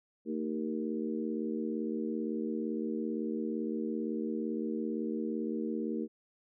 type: harmonic tone with a mistuned harmonic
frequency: 77.78 Hz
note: D#2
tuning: in tune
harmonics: 3 / 4 / 5 / 6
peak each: -35 / -37 / -39 / -41 dBFS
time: 0.25-6.08 s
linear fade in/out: 50 ms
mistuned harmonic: 3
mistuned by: -59 cents
effects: none